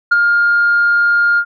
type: tone with ADSR envelope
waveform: sine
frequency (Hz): 1411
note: F6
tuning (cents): +17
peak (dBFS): -3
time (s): 0.11-1.45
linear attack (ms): 13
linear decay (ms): 21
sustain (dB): -5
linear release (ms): 69
effects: tanh soft clip ceiling -5 dBFS